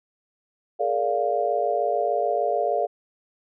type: chord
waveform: sine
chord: Bb dominant seventh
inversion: third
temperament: just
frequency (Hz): 419.5 / 466.2 / 582.7 / 699.2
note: Ab4 / Bb4 / D5 / F5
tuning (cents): +17 / 0 / -14 / +2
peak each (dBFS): -28 / -28 / -26 / -24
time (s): 0.79-2.87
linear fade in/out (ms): 20
effects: none